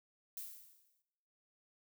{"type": "noise with exponential decay", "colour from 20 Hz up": "violet", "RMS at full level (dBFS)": -43, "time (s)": [0.37, 1.02], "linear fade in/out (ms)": 1, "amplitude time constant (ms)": 140, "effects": ["noise-tail reverb RT60 1.0 s tail -19 dB re dry"]}